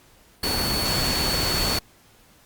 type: tone in noise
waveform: sine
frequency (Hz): 4435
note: C#8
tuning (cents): 0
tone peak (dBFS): -25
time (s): 0.43-1.79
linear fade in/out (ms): 5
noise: pink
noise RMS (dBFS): -25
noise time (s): 0.43-1.79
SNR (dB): -3
effects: pink hiss -55 dBFS RMS until 2.45 s + Opus 48 kbps